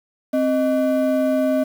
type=ring-modulated tone; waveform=triangle; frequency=441.7 Hz; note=A4; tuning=7 cents sharp; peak=-11 dBFS; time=0.33-1.64 s; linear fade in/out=10 ms; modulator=179 Hz; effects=7-bit